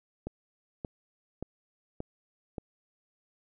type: click train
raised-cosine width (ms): 2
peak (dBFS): -22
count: 5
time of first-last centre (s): 0.27-2.582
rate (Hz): 1.73
effects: none